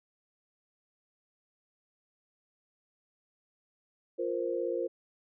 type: chord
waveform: sine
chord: F suspended fourth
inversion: none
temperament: equal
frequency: 349.2 / 466.2 / 523.3 Hz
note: F4 / Bb4 / C5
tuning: 0 / 0 / 0 cents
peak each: -34 dBFS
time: 4.18-4.88 s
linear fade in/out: 20 ms
effects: none